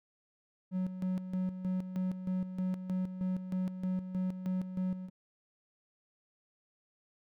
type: tone with tremolo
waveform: triangle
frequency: 185 Hz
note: F#3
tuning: in tune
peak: -28 dBFS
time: 0.71-5.1 s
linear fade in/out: 50 ms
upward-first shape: square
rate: 3.2 Hz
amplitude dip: 65%
effects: none